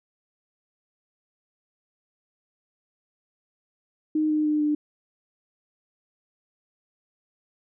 sine tone with pitch steps, 308.6 / 305.2 / 301.9 / 298.6 Hz, D#4 / D#4 / D4 / D4, -14 / -33 / +48 / +29 cents, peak -20 dBFS, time 4.15-4.75 s, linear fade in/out 5 ms, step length 150 ms, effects none

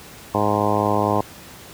harmonic tone, 104.1 Hz, G#2, 5 cents sharp, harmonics 1 / 2 / 3 / 4 / 5 / 6 / 7 / 8 / 9 / 10, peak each -26 / -26 / -26 / -26 / -26 / -26 / -26 / -26 / -26 / -26 dBFS, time 0.34-1.21 s, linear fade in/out 5 ms, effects pink hiss -41 dBFS RMS until 1.73 s + high-pass 60 Hz 12 dB/octave

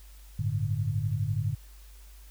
sine chord, G suspended second, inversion none, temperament equal, 98 / 110 / 146.83 Hz, G2 / A2 / D3, 0 / 0 / 0 cents, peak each -31 / -29 / -32 dBFS, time 0.39-1.55 s, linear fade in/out 5 ms, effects added 50 Hz sine -47 dBFS peak until 2.3 s + white hiss -58 dBFS RMS until 2.3 s

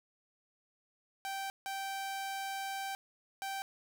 sawtooth tone bursts at uneven times, 780 Hz, G5, 9 cents flat, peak -33 dBFS, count 3, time 1.25-1.5 / 1.66-2.95 / 3.42-3.62 s, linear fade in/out 0 ms, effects none

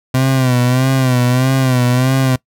30% pulse tone with vibrato, 128.1 Hz, C3, 36 cents flat, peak -8 dBFS, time 0.14-2.36 s, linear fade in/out 5 ms, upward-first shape sine, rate 1.6 Hz, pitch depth 70 cents each way, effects noise-tail reverb RT60 0.1 s tail -22 dB re dry

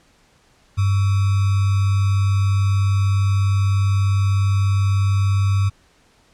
sine tone with sample-and-hold, 98.4 Hz, G2, 7 cents sharp, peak -14 dBFS, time 0.77-5.7 s, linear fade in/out 20 ms, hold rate 1225 Hz, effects pink hiss -56 dBFS RMS until 6.33 s + low-pass 8000 Hz 12 dB/octave

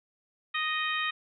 harmonic tone, 622 Hz, D#5, 1 cent flat, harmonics 2 / 3 / 4 / 5 / 6, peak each -33 / -32 / -34 / -37 / -37 dBFS, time 0.54-1.11 s, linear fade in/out 10 ms, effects none

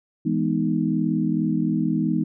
sine chord, E major seventh, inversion none, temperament equal, 164.81 / 207.7 / 246.9 / 311.1 Hz, E3 / G#3 / B3 / D#4, 0 / 0 / 0 / 0 cents, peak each -25 dBFS, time 0.25-2.24 s, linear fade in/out 10 ms, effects none

